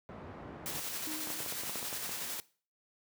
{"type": "low-pass noise", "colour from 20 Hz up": "pink", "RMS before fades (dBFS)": -45, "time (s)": [0.09, 0.8], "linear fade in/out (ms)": 0, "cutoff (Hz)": 1200, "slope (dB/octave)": 12}
{"type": "noise with tremolo", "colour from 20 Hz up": "white", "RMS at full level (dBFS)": -38, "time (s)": [0.66, 2.4], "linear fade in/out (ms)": 0, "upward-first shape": "square", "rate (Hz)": 11, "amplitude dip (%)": 25}
{"type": "tone with exponential decay", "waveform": "triangle", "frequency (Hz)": 310, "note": "D#4", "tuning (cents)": -6, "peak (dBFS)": -37, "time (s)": [1.07, 1.86], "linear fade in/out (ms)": 0, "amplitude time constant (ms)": 170}
{"type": "clicks", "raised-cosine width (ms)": 1, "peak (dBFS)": -28, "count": 11, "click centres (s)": [1.272, 1.303, 1.404, 1.462, 1.524, 1.635, 1.695, 1.757, 1.828, 1.928, 2.093]}
{"effects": ["noise-tail reverb RT60 0.4 s tail -20 dB re dry", "high-pass 100 Hz 12 dB/octave"]}